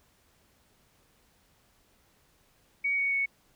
sine tone with pitch steps, 2248 / 2232 / 2217 Hz, C#7 / C#7 / C#7, +24 / +11 / 0 cents, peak -25 dBFS, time 2.84-3.26 s, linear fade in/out 10 ms, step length 140 ms, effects pink hiss -66 dBFS RMS until 3.55 s

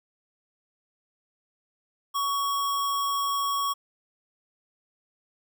sine tone with sample-and-hold, 1122 Hz, C#6, 21 cents sharp, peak -24 dBFS, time 2.14-3.74 s, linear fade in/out 20 ms, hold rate 4410 Hz, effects none

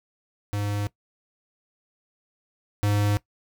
square tone pair in turn, 102.6 / 103.03 Hz, G#2 / G#2, -21 / -13 cents, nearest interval unison, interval 8 cents, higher second, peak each -26 / -21 dBFS, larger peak second, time 0.53-0.87 / 2.83-3.17 s, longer neither, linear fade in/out 0 ms, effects noise-tail reverb RT60 0.1 s tail -19 dB re dry

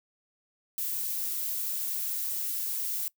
violet noise, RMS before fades -32 dBFS, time 0.78-3.08 s, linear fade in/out 0 ms, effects noise-tail reverb RT60 0.1 s tail -22 dB re dry

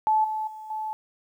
sine tone with level steps, 867 Hz, A5, 26 cents flat, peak -18 / -26 / -37 / -28 dBFS, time 0.07-0.93 s, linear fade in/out 0 ms, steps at 0.24 / 0.47 / 0.7 s, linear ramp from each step 5 ms, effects 10-bit

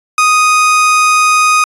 30% pulse tone, 1244.5 Hz, D#6, in tune, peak -4 dBFS, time 0.18-1.64 s, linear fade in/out 2 ms, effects resampled to 24000 Hz

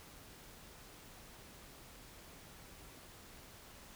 silence, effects pink hiss -56 dBFS RMS until 3.95 s

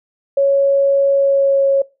sine tone with pitch glide, 554.4 to 549 Hz, C#5 to C#5, 0 to -17 cents, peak -10 dBFS, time 0.37-1.82 s, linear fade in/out 5 ms, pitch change -17 cents, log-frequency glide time 1.12-1.67 s, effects noise-tail reverb RT60 0.3 s tail -23 dB re dry

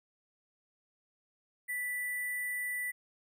sine tone with sample-and-hold, 1975.5 Hz, B6, in tune, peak -33 dBFS, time 1.68-2.92 s, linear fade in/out 20 ms, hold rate 11025 Hz, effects none

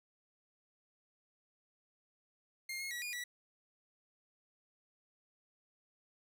sawtooth tone with pitch steps, 2123 / 2160 / 1931 / 2437 / 1947 Hz, C7 / C#7 / B6 / D#7 / B6, +25 / -45 / -39 / -37 / -25 cents, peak -36 dBFS, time 2.69-3.24 s, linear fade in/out 5 ms, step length 110 ms, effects none

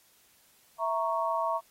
sine chord, A# diminished, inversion second, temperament equal, 659.3 / 932.3 / 1108.7 Hz, E5 / A#5 / C#6, 0 / 0 / 0 cents, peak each -31 dBFS, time 0.78-1.61 s, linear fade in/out 50 ms, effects white hiss -63 dBFS RMS until 1.7 s + AAC 48 kbps

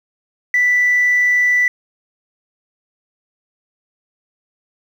sine tone, 1975.5 Hz, B6, in tune, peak -10 dBFS, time 0.54-1.68 s, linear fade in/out 2 ms, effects tanh soft clip ceiling -7 dBFS + 7-bit

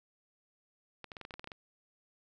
clicks, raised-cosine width 0.3 ms, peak -28 dBFS, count 11, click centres 1.043 / 1.118 / 1.168 / 1.213 / 1.251 / 1.308 / 1.34 / 1.395 / 1.443 / 1.474 / 1.518 s, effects none

